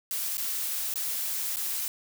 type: noise with dropouts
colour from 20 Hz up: blue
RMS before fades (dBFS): -31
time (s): 0.11-1.88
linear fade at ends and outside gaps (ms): 1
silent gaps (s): 0.371-0.379 / 0.939-0.957 / 1.56-1.568
effects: none